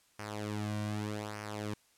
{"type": "tone with flanger", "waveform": "sawtooth", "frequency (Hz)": 105.3, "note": "G#2", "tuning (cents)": 24, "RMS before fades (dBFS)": -38, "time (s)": [0.19, 1.74], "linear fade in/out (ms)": 5, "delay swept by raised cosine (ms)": [0.26, 2.36], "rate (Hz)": 0.83, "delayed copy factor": -0.7, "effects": ["white hiss -68 dBFS RMS until 1.97 s", "low-pass 11000 Hz 12 dB/octave"]}